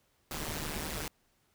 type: noise with amplitude modulation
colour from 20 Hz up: pink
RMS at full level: -34 dBFS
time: 0.31-1.08 s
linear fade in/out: 2 ms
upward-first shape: sine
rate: 153 Hz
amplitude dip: 80%
effects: pink hiss -72 dBFS RMS until 1.54 s